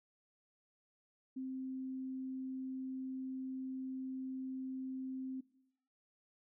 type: tone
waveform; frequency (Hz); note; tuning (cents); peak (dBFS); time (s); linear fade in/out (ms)
sine; 261.6; C4; 0; -39; 1.36-5.41; 10
effects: noise-tail reverb RT60 0.8 s tail -20 dB re dry